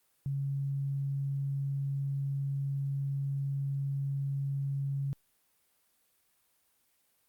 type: tone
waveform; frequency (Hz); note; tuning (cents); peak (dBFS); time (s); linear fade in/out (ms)
sine; 138.59; C#3; 0; -30; 0.26-5.13; 0
effects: white hiss -72 dBFS RMS until 7.28 s + Opus 32 kbps